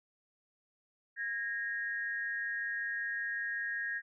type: tone pair together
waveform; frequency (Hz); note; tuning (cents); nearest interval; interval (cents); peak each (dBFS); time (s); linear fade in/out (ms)
sine; 1639.4 / 1864.7; G#6 / A#6; -23 / 0; major second; 223; -36 / -37; 1.16-4.02; 50
effects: none